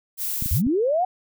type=noise; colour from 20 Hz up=violet; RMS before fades=-27 dBFS; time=0.17-0.62 s; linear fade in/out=50 ms
type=clicks; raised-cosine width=5 ms; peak=-17 dBFS; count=3; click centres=0.424 / 0.46 / 0.667 s
type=linear sweep; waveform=sine; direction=up; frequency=55 to 757 Hz; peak=-18 dBFS; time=0.51-1.05 s; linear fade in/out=5 ms
effects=none